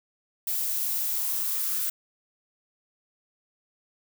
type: noise with high-pass filter sweep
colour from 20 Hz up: violet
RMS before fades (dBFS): -28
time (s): 0.47-1.9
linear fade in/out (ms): 5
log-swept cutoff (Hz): 550 to 1400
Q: 4
effects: none